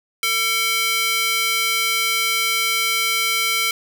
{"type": "tone with high-pass filter", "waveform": "square", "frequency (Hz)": 450, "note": "A4", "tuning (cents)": 39, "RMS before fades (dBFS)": -20, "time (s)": [0.23, 3.71], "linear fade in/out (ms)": 2, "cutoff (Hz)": 2200, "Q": 1.6, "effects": []}